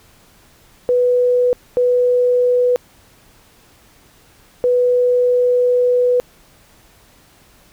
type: tone bursts at uneven times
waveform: sine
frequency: 493.7 Hz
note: B4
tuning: 1 cent flat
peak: -11 dBFS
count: 3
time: 0.89-1.53 / 1.77-2.76 / 4.64-6.2 s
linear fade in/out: 0 ms
effects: pink hiss -50 dBFS RMS until 7.72 s